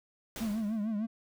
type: noise with exponential decay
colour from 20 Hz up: pink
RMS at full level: -39 dBFS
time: 0.36-1.01 s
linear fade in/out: 1 ms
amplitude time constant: 140 ms
type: tone with vibrato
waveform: triangle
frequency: 215.1 Hz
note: A3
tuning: 39 cents flat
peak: -28 dBFS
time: 0.4-1.07 s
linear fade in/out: 20 ms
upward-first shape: triangle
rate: 6.6 Hz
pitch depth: 120 cents each way
effects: none